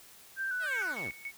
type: tone with vibrato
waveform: sine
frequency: 1529 Hz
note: G6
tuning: 44 cents flat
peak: -31 dBFS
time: 0.36-0.96 s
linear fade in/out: 50 ms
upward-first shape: square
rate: 3.3 Hz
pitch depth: 47 cents each way
type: linear sweep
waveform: 10% pulse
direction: down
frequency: 690 to 38.86 Hz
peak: -32 dBFS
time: 0.59-1.12 s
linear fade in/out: 50 ms
type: tone with tremolo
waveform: sine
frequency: 2217 Hz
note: C#7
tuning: in tune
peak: -35 dBFS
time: 0.68-1.32 s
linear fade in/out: 50 ms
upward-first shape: square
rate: 3.5 Hz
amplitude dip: 80%
effects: white hiss -55 dBFS RMS until 1.37 s